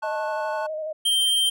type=chord; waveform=triangle; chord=F# minor; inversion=first; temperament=equal with one note detuned; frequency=880 / 1089.7 / 1480 Hz; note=A5 / C#6 / F#6; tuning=0 / -30 / 0 cents; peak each=-27 / -33 / -32 dBFS; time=0.02-0.67 s; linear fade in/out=10 ms
type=tone with vibrato; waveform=sine; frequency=622.3 Hz; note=D#5; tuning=in tune; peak=-27 dBFS; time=0.03-0.93 s; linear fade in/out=10 ms; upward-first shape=square; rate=12 Hz; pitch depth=25 cents each way
type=tone; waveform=square; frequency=3148 Hz; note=G7; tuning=7 cents sharp; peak=-19 dBFS; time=1.05-1.5 s; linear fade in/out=10 ms
effects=none